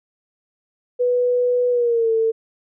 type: tone with pitch glide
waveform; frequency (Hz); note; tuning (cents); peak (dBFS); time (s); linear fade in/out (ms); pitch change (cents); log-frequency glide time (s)
sine; 492.4 to 448.9; B4 to A4; -5 to +35; -15; 0.99-2.32; 20; -160; 1.7-2.11
effects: none